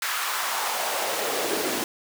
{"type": "noise with high-pass filter sweep", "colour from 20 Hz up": "pink", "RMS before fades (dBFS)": -27, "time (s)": [0.02, 1.84], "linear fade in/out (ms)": 2, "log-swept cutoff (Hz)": [1400, 300], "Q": 2, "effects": []}